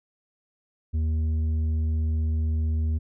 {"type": "tone with tanh clipping", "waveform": "sine", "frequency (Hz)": 78.9, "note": "D#2", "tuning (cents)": 25, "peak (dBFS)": -23, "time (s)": [0.93, 2.99], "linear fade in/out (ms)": 20, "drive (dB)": 6, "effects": []}